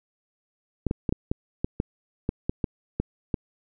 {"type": "clicks", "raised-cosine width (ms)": 3, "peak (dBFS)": -11, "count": 12, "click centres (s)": [0.867, 0.911, 1.092, 1.125, 1.315, 1.645, 1.801, 2.291, 2.495, 2.642, 3, 3.342], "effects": []}